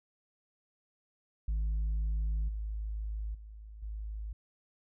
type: tone with level steps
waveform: sine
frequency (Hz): 53.1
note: G#1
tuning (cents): +39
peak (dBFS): -26 / -33 / -45 / -36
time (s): 1.48-4.33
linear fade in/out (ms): 5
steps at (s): 2.48 / 3.34 / 3.82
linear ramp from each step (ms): 10
effects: tanh soft clip ceiling -28 dBFS